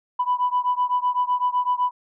sine beating tone pair, 987.8 / 995.7 Hz, B5 / B5, 0 / +14 cents, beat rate 7.9 Hz, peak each -21 / -22 dBFS, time 0.19-1.91 s, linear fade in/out 10 ms, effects tanh soft clip ceiling -13 dBFS

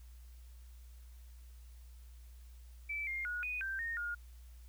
sine tone with pitch steps, 2317 / 2120 / 1453 / 2482 / 1567 / 1845 / 1424 Hz, D7 / C7 / F#6 / D#7 / G6 / A#6 / F6, -24 / +22 / -32 / -5 / -1 / -18 / +33 cents, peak -36 dBFS, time 2.89-4.15 s, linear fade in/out 10 ms, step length 180 ms, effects added 60 Hz sine -51 dBFS peak until 4.68 s + white hiss -68 dBFS RMS until 4.68 s

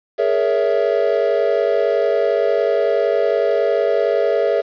triangle chord, A# half-diminished seventh, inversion third, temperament equal with one note detuned, 415.3 / 466.2 / 562.1 / 659.3 Hz, G#4 / A#4 / C#5 / E5, 0 / 0 / +24 / 0 cents, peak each -18 dBFS, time 0.18-4.62 s, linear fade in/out 20 ms, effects resampled to 11025 Hz + 7-bit

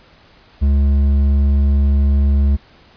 sine tone with hard clipping, 70.3 Hz, C#2, 25 cents sharp, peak -12 dBFS, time 0.61-2.57 s, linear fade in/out 20 ms, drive 6 dB, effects pink hiss -48 dBFS RMS until 2.96 s + resampled to 11025 Hz

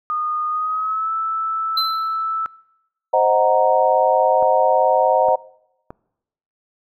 sine tone with pitch glide, 1228 to 1316.1 Hz, D#6 to E6, -23 to -3 cents, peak -19 dBFS, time 0.1-2.46 s, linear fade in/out 0 ms, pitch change +120 cents, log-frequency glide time 0.48-1.12 s
triangle tone with exponential decay, 4056 Hz, B7, 45 cents sharp, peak -14 dBFS, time 1.77-2.23 s, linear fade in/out 5 ms, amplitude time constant 100 ms
sine chord, C half-diminished seventh, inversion none, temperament equal, 523.3 / 622.3 / 740 / 932.3 Hz, C5 / Eb5 / Gb5 / Bb5, 0 / 0 / 0 / 0 cents, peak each -18 dBFS, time 3.13-5.36 s, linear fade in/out 10 ms
clicks, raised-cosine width 1 ms, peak -19 dBFS, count 3, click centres 4.426 / 5.286 / 5.905 s
effects noise-tail reverb RT60 0.9 s tail -23 dB re dry

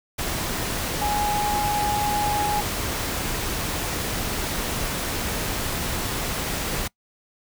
sine tone in noise, 830.6 Hz, G#5, in tune, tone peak -22 dBFS, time 1.01-2.61 s, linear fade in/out 10 ms, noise pink, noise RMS -27 dBFS, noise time 0.18-6.88 s, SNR +2 dB, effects noise-tail reverb RT60 0.1 s tail -24 dB re dry

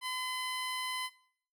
15% pulse tone, 1018 Hz, C6, 48 cents flat, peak -28 dBFS, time 0.01-1.1 s, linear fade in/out 50 ms, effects noise-tail reverb RT60 0.6 s tail -19 dB re dry + AAC 64 kbps

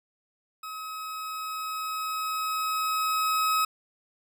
40% pulse tone with level ramp, 1276 Hz, D#6, 43 cents sharp, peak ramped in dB -35 to -21 dBFS, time 0.63-3.65 s, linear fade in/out 5 ms, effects none

